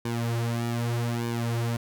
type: tone with flanger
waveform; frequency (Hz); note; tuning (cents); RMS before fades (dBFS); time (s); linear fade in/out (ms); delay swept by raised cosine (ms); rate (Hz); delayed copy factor
sawtooth; 117.7; A#2; +17; -28; 0.05-1.77; 5; 1.5 to 6.6; 0.82; -0.95
effects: none